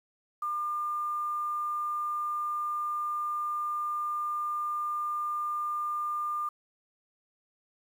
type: tone with quantisation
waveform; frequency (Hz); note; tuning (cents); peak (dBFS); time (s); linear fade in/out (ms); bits
sine; 1200; D6; +37; -29; 0.42-6.49; 5; 9
effects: none